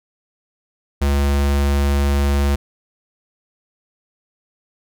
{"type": "tone", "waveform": "square", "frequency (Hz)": 70.5, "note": "C#2", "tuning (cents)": 30, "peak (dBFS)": -15, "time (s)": [1.01, 2.56], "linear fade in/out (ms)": 10, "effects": []}